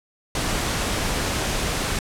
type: noise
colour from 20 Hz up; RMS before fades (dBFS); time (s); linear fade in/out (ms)
pink; -24; 0.35-1.99; 2
effects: low-pass 10000 Hz 12 dB/octave